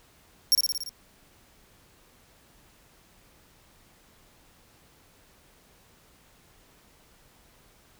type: tone with echo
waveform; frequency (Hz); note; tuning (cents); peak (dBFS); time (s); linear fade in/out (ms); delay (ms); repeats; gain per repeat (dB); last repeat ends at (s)
sawtooth; 5540; F8; -15; -14; 0.52-0.55; 0; 57; 6; -3; 0.892
effects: pink hiss -59 dBFS RMS until 7.99 s